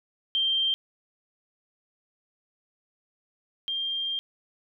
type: tone pair in turn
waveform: sine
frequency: 3160 / 3193 Hz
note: G7 / G7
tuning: +13 / +31 cents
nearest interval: unison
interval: 18 cents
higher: second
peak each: -22 / -27 dBFS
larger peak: first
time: 0.35-0.74 / 3.68-4.19 s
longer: second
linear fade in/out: 0 ms
effects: none